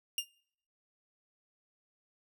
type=tone with exponential decay; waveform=sawtooth; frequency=2814 Hz; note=F7; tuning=12 cents sharp; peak=-24 dBFS; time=0.18-0.29 s; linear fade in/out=2 ms; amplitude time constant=22 ms; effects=noise-tail reverb RT60 0.6 s tail -24 dB re dry